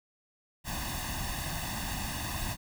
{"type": "noise with comb filter", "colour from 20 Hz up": "pink", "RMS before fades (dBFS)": -35, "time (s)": [0.64, 2.57], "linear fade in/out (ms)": 50, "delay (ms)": 1.1, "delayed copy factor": 0.85, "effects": []}